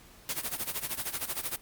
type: noise with tremolo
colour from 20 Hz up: white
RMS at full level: -31 dBFS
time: 0.29-1.56 s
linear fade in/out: 0 ms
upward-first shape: sine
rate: 13 Hz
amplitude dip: 85%
effects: pink hiss -55 dBFS RMS until 1.61 s + Opus 48 kbps